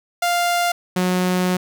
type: tone pair in turn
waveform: sawtooth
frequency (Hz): 698.5 / 182.15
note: F5 / F#3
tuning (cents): 0 / -27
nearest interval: octave + major seventh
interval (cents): 2327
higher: first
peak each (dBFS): -13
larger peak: neither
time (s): 0.22-0.72 / 0.96-1.57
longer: second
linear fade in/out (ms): 5
effects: none